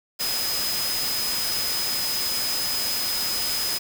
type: tone in noise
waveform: sine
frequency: 5040 Hz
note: D#8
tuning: 21 cents sharp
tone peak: -26 dBFS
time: 0.19-3.79 s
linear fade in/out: 20 ms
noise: white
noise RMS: -28 dBFS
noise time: 0.19-3.79 s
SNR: -1 dB
effects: none